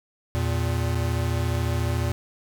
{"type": "tone pair together", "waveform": "square", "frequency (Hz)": [82.41, 116.54], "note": ["E2", "A#2"], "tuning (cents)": [0, 0], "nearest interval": "tritone", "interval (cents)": 600, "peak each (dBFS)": [-26, -26], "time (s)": [0.35, 2.12], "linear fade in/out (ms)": 0, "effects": []}